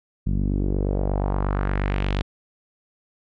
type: tone with low-pass filter sweep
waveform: sawtooth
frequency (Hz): 48.47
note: G1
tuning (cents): -19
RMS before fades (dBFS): -23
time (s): 0.26-2.22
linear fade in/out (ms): 10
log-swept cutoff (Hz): 190 to 3700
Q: 2
effects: none